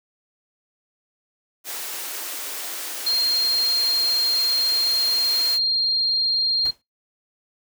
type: high-pass noise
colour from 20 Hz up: white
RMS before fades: -31 dBFS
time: 1.64-5.59 s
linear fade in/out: 50 ms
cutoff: 270 Hz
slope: 96 dB/octave
type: tone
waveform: sine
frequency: 4208 Hz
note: C8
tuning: 9 cents sharp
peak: -18 dBFS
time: 3.06-6.71 s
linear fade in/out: 10 ms
type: noise with exponential decay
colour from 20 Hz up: pink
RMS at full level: -35 dBFS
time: 6.65-6.82 s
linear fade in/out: 5 ms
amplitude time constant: 35 ms
effects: noise-tail reverb RT60 0.2 s tail -25 dB re dry